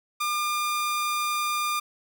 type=tone; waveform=sawtooth; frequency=1203 Hz; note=D6; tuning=41 cents sharp; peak=-21 dBFS; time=0.2-1.8 s; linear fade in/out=10 ms; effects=none